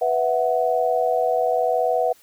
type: chord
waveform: sine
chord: B suspended fourth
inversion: none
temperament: equal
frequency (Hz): 493.9 / 659.3 / 740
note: B4 / E5 / F#5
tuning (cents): 0 / 0 / 0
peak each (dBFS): -22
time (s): 0.01-2.13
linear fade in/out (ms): 10
effects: white hiss -54 dBFS RMS until 2.22 s